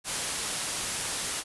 white low-pass noise, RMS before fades -33 dBFS, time 0.04-1.44 s, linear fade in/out 50 ms, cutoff 11000 Hz, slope 96 dB/octave, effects none

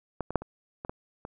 clicks, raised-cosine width 1 ms, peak -16 / -21 / -8 / -25 / -23 / -20 / -24 dBFS, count 7, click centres 0.207 / 0.306 / 0.357 / 0.42 / 0.849 / 0.895 / 1.251 s, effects none

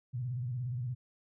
sine tone with vibrato, 123.47 Hz, B2, in tune, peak -33 dBFS, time 0.13-0.95 s, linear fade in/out 20 ms, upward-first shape square, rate 17 Hz, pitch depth 93 cents each way, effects none

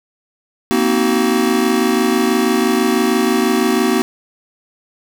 square chord, C half-diminished seventh, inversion third, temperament just, 235.5 / 261.6 / 314 / 376.7 Hz, Bb3 / C4 / Eb4 / Gb4, +18 / 0 / +16 / +31 cents, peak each -18 / -20 / -21 / -18 dBFS, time 0.71-4.02 s, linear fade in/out 0 ms, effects none

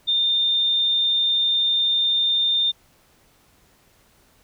sine tone, 3616 Hz, A7, 47 cents sharp, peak -17 dBFS, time 0.07-2.72 s, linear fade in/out 20 ms, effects pink hiss -58 dBFS RMS until 4.43 s

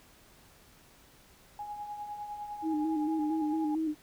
sine tone with tremolo, 830.6 Hz, G#5, in tune, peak -35 dBFS, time 1.59-3.75 s, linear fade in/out 2 ms, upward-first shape triangle, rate 9.9 Hz, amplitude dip 55%
sine tone with vibrato, 311.1 Hz, D#4, in tune, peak -28 dBFS, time 2.62-3.95 s, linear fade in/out 50 ms, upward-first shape square, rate 4.4 Hz, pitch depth 44 cents each way
effects pink hiss -59 dBFS RMS until 4.02 s

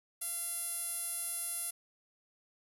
sawtooth tone with band-pass filter, 687 Hz, F5, 29 cents flat, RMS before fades -38 dBFS, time 0.21-1.71 s, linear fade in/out 10 ms, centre 11000 Hz, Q 6.4, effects 10-bit

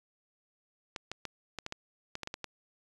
clicks, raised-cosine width 0.2 ms, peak -20 dBFS, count 11, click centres 0.962 / 1.116 / 1.253 / 1.587 / 1.664 / 1.724 / 2.154 / 2.233 / 2.274 / 2.341 / 2.443 s, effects resampled to 24000 Hz

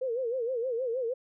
sine tone with vibrato, 489.4 Hz, B4, 16 cents flat, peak -28 dBFS, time 0.01-1.14 s, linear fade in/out 10 ms, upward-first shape sine, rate 6.4 Hz, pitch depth 140 cents each way, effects none

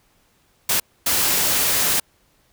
white noise bursts at uneven times, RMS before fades -19 dBFS, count 2, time 0.69-0.8 / 1.06-2 s, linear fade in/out 5 ms, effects pink hiss -61 dBFS RMS until 2.52 s

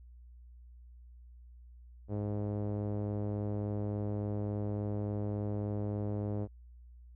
sawtooth tone with low-pass filter, 103.5 Hz, G#2, 5 cents flat, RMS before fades -35 dBFS, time 2.08-6.48 s, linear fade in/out 50 ms, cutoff 530 Hz, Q 1.4, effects added 60 Hz sine -51 dBFS peak until 7.15 s

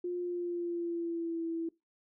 sine tone with pitch glide, 354.3 to 330.6 Hz, F4 to E4, +25 to +5 cents, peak -32 dBFS, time 0.04-1.69 s, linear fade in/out 5 ms, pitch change -120 cents, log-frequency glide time 0.2-1.44 s, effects noise-tail reverb RT60 0.2 s tail -21 dB re dry

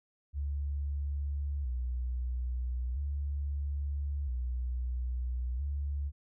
sine tone with vibrato, 66.4 Hz, C2, 26 cents sharp, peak -31 dBFS, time 0.33-6.12 s, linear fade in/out 50 ms, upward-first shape square, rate 0.38 Hz, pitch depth 120 cents each way, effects none

